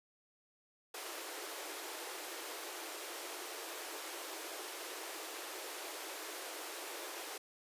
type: high-pass noise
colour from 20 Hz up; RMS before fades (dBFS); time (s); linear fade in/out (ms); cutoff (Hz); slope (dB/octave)
pink; -45; 0.94-7.38; 5; 310; 96
effects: resampled to 32000 Hz